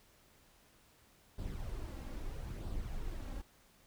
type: noise with flanger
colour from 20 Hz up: brown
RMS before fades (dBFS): -41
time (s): 1.38-3.42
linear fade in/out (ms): 10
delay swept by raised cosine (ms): 0.22 to 3.72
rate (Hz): 0.77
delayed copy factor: +0.5
effects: pink hiss -66 dBFS RMS until 3.86 s